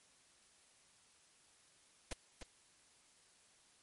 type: noise with echo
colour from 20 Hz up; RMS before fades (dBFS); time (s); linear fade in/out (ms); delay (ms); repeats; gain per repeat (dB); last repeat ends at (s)
pink; -41; 2.11-2.13; 2; 300; 1; -7; 2.43
effects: white hiss -68 dBFS RMS until 3.82 s + MP3 48 kbps